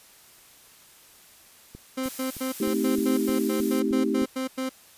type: click train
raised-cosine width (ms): 3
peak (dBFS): -28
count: 9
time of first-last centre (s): 1.75-4.219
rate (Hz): 3.24
type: tone bursts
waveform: 30% pulse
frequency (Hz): 261.1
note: C4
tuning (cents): -3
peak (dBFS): -24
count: 13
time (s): 1.97-4.694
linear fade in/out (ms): 10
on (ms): 120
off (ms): 97
type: noise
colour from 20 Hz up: blue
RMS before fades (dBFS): -37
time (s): 2.03-3.8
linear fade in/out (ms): 5
type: chord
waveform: sine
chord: A half-diminished seventh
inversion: none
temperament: equal with one note detuned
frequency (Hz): 220 / 261.6 / 315.5 / 392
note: A3 / C4 / Eb4 / G4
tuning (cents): 0 / 0 / +24 / 0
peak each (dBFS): -28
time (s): 2.6-4.25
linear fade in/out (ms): 5
effects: white hiss -53 dBFS RMS until 4.97 s + resampled to 32000 Hz